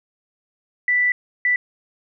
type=tone bursts at uneven times; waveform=sine; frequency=1975.5 Hz; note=B6; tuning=in tune; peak=-15 dBFS; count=2; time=0.88-1.12 / 1.45-1.56 s; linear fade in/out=2 ms; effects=none